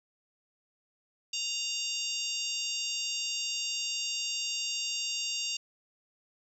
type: harmonic tone with a mistuned harmonic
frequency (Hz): 932.3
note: A#5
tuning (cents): 0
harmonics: 3 / 4 / 5 / 6 / 7 / 8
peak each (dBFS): -35 / -41 / -37 / -41 / -41 / -40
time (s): 1.33-5.57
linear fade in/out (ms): 5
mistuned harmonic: 4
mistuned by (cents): -40
effects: 10-bit